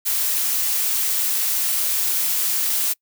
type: noise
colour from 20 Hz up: blue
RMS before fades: -21 dBFS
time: 0.05-2.94 s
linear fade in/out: 20 ms
effects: noise-tail reverb RT60 0.1 s tail -26 dB re dry